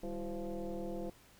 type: tone with frequency modulation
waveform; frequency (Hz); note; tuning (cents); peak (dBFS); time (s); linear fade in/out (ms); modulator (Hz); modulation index
sine; 157.4; D#3; +20; -37; 0.03-1.1; 5; 178; 2.6
effects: pink hiss -62 dBFS RMS until 1.39 s